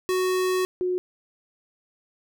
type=tone pair in turn; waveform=square / sine; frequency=370 / 363.6 Hz; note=F#4 / F#4; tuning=0 / -30 cents; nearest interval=unison; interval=30 cents; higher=first; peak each=-22 dBFS; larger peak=neither; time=0.09-0.65 / 0.81-0.98 s; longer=first; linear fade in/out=0 ms; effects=none